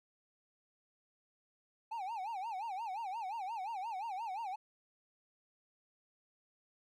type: tone with vibrato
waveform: triangle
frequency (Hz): 830.6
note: G#5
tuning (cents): 0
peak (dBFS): -36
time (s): 1.91-4.56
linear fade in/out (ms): 10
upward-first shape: sine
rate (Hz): 5.7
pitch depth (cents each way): 210
effects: none